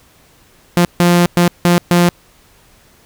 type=tone bursts at uneven times; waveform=sawtooth; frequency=174.61 Hz; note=F3; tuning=in tune; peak=-4 dBFS; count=5; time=0.77-0.85 / 1-1.26 / 1.37-1.48 / 1.65-1.78 / 1.91-2.09 s; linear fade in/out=0 ms; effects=pink hiss -49 dBFS RMS until 3.05 s